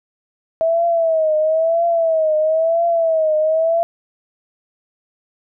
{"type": "tone with vibrato", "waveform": "sine", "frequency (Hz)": 648, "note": "E5", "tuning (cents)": -30, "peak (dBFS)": -13, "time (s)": [0.61, 3.83], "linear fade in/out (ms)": 0, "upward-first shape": "triangle", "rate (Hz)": 1, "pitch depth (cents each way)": 97, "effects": []}